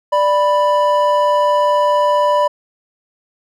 triangle tone pair together, 589.7 / 987.8 Hz, D5 / B5, +7 / 0 cents, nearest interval major sixth, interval 893 cents, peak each -12 dBFS, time 0.12-2.48 s, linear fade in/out 10 ms, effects none

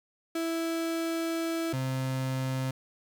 35% pulse tone pair in turn, 329.6 / 131.26 Hz, E4 / C3, 0 / +6 cents, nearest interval octave + major third, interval 1594 cents, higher first, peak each -27 dBFS, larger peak neither, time 0.35-1.73 / 1.73-2.71 s, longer first, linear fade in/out 5 ms, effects none

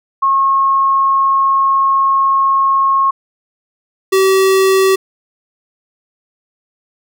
sine / square tone pair in turn, 1086 / 383.2 Hz, C#6 / G4, -36 / -39 cents, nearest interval octave + tritone, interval 1803 cents, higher first, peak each -9 dBFS, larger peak neither, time 0.22-3.11 / 4.12-4.96 s, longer first, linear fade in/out 10 ms, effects none

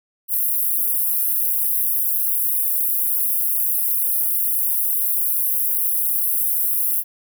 pink high-pass noise, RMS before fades -20 dBFS, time 0.28-7.04 s, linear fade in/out 50 ms, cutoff 11000 Hz, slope 48 dB/octave, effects none

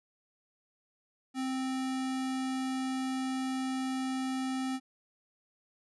square tone, 261.6 Hz, C4, in tune, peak -32 dBFS, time 1.34-4.8 s, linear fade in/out 50 ms, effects resampled to 24000 Hz

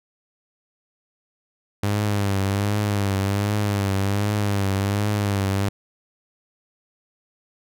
sawtooth tone with vibrato, 100.8 Hz, G2, 49 cents sharp, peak -16 dBFS, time 1.83-5.69 s, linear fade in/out 5 ms, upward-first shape triangle, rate 1.3 Hz, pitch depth 73 cents each way, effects none

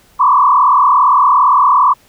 sine tone with frequency modulation, 1075 Hz, C6, 47 cents sharp, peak -6 dBFS, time 0.19-1.94 s, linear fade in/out 20 ms, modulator 37.5 Hz, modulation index 2.8, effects pink hiss -49 dBFS RMS until 2.08 s

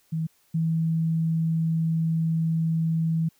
sine tone pair in turn, 160.8 / 162.57 Hz, E3 / E3, -43 / -24 cents, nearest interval unison, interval 19 cents, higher second, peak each -24 / -21 dBFS, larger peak second, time 0.12-0.27 / 0.54-3.29 s, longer second, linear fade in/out 10 ms, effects white hiss -64 dBFS RMS until 3.39 s

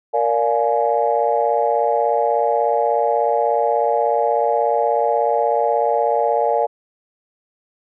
sine chord, Bb dominant seventh, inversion none, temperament just, 466.2 / 582.7 / 699.2 / 839.1 Hz, Bb4 / D5 / F5 / Ab5, 0 / -14 / +2 / +18 cents, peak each -20 dBFS, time 0.13-6.67 s, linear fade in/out 20 ms, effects tanh soft clip ceiling -4 dBFS

